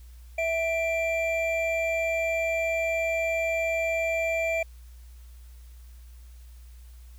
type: tone pair together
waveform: triangle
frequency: 656.9 / 2360 Hz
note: E5 / D7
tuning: -6 / +8 cents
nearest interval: octave + minor seventh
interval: 2214 cents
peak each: -24 / -27 dBFS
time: 0.38-4.63 s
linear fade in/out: 5 ms
effects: added 60 Hz sine -44 dBFS peak until 7.18 s + white hiss -61 dBFS RMS until 7.18 s